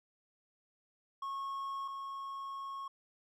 triangle tone pair in turn, 1094 / 1094 Hz, C#6 / C#6, -23 / -23 cents, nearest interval unison, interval 0 cents, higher neither, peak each -35 / -38 dBFS, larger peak first, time 1.22-1.88 / 1.88-2.88 s, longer second, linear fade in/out 5 ms, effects none

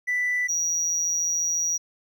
triangle tone pair in turn, 1981 / 5767 Hz, B6 / F#8, +5 / -45 cents, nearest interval octave + tritone, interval 1850 cents, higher second, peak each -19 / -20 dBFS, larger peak first, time 0.07-0.48 / 0.48-1.78 s, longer second, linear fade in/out 20 ms, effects tanh soft clip ceiling -18 dBFS

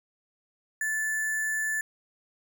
sine tone with sample-and-hold, 1745 Hz, A6, 15 cents flat, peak -26 dBFS, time 0.81-1.81 s, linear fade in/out 2 ms, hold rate 8820 Hz, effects none

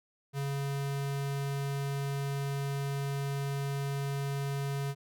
square tone, 139.5 Hz, C#3, 11 cents sharp, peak -32 dBFS, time 0.33-4.95 s, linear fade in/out 50 ms, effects none

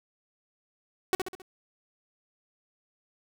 sawtooth tone with echo, 373.6 Hz, F#4, 17 cents sharp, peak -18 dBFS, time 1.13-1.15 s, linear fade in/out 0 ms, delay 67 ms, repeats 4, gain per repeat -6 dB, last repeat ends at 1.418 s, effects none

